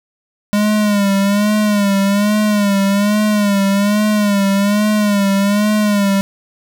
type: tone with vibrato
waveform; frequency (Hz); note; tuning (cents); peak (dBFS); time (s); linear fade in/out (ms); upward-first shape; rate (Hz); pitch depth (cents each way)
square; 204.3; G#3; -28; -12; 0.53-6.21; 0; sine; 1.2; 68
effects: none